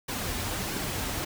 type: noise with flanger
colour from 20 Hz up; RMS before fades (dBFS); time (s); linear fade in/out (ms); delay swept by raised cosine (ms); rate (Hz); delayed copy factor
pink; -32; 0.08-1.25; 10; 1.5 to 6.2; 1.5; -0.5
effects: none